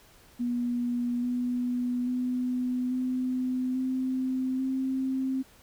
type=tone with pitch steps; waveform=sine; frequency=242.2 / 246.3 / 250.5 / 254.7 / 259 / 263.4 Hz; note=B3 / B3 / B3 / C4 / C4 / C4; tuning=-34 / -5 / +25 / -46 / -17 / +12 cents; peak=-26 dBFS; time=0.39-5.43 s; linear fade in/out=20 ms; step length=840 ms; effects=pink hiss -57 dBFS RMS until 5.62 s